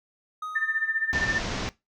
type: tone with exponential decay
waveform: triangle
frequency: 1252 Hz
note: D#6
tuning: 10 cents sharp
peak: -28 dBFS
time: 0.42-1.53 s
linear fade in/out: 5 ms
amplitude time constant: 240 ms
type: tone with tremolo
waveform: sine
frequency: 1789 Hz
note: A6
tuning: 28 cents sharp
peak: -21 dBFS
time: 0.55-1.39 s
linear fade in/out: 10 ms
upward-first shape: sine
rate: 15 Hz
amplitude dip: 70%
type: low-pass noise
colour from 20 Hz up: pink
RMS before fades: -31 dBFS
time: 1.13-1.69 s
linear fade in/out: 0 ms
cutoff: 6500 Hz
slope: 48 dB/octave
effects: noise-tail reverb RT60 0.2 s tail -19 dB re dry